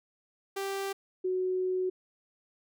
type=tone pair in turn; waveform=sawtooth / sine; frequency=392 / 370 Hz; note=G4 / F#4; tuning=0 / 0 cents; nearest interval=minor second; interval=100 cents; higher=first; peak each=-28 / -27 dBFS; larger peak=second; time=0.56-0.93 / 1.24-1.9 s; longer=second; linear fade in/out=10 ms; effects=none